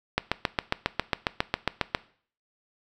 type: click train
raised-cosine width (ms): 0.3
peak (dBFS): -6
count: 14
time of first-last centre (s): 0.18-1.949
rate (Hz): 7.35
effects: noise-tail reverb RT60 0.5 s tail -19 dB re dry